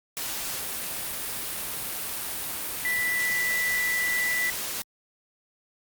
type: tone in noise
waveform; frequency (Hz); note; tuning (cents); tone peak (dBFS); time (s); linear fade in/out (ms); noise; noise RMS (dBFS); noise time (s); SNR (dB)
sine; 1976; B6; 0; -24; 2.85-4.5; 0; white; -32; 0.17-4.82; +5
effects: Opus 48 kbps